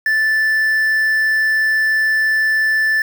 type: tone with quantisation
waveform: triangle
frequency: 1757 Hz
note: A6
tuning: 3 cents flat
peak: -11 dBFS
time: 0.06-3.02 s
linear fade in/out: 2 ms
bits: 6
effects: none